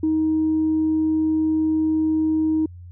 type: tone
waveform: sine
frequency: 314.3 Hz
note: D#4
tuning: 18 cents sharp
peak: -16 dBFS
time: 0.03-2.66 s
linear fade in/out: 5 ms
effects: tanh soft clip ceiling -13 dBFS + added 88 Hz sine -37 dBFS peak until 2.91 s